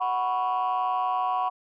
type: chord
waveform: sine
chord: F# suspended fourth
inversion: none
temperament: equal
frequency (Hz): 740 / 987.8 / 1108.7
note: F#5 / B5 / C#6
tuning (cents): 0 / 0 / 0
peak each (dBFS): -25 / -27 / -27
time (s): 0-1.5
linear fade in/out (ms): 20
effects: tanh soft clip ceiling -19 dBFS